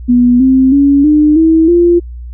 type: tone with pitch steps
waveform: sine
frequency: 244.7 / 262.3 / 281.1 / 301.3 / 322.9 / 346.1 Hz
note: B3 / C4 / C#4 / D4 / E4 / F4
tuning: -16 / +4 / +24 / +44 / -36 / -16 cents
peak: -4 dBFS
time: 0.08-2 s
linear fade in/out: 20 ms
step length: 320 ms
effects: added 60 Hz sine -23 dBFS peak until 2.33 s